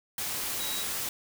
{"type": "tone in noise", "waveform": "sine", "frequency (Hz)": 3858, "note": "B7", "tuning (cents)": -41, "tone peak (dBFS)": -36, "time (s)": [0.6, 0.83], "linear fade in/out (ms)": 2, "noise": "white", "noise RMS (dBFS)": -33, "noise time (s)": [0.18, 1.09], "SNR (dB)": -6, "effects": []}